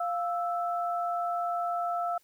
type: tone pair together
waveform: sine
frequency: 698.5 / 1318.5 Hz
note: F5 / E6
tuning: 0 / 0 cents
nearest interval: major seventh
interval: 1100 cents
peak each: -29 / -33 dBFS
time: 0-2.18 s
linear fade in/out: 5 ms
effects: white hiss -66 dBFS RMS until 2.23 s